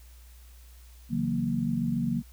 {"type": "chord", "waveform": "sine", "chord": "F# dominant seventh", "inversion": "second", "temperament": "equal", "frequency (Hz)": [138.59, 164.81, 185, 233.1], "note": ["C#3", "E3", "F#3", "A#3"], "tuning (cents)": [0, 0, 0, 0], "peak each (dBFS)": [-33, -33, -32, -28], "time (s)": [1.09, 2.23], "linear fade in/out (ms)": 50, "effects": ["added 60 Hz sine -48 dBFS peak until 2.32 s", "white hiss -59 dBFS RMS until 2.32 s"]}